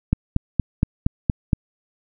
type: click train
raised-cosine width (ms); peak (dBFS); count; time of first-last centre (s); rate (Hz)
5; -4; 7; 0.13-1.532; 4.28
effects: none